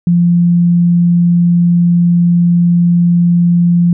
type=tone; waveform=sine; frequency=173.2 Hz; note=F3; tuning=14 cents flat; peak=-6 dBFS; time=0.07-3.93 s; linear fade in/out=2 ms; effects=none